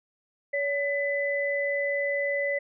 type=tone pair together; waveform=sine; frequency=567 / 2004 Hz; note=C#5 / B6; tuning=+39 / +25 cents; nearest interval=octave + minor seventh; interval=2186 cents; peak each=-27 / -28 dBFS; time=0.53-2.59 s; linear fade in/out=10 ms; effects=none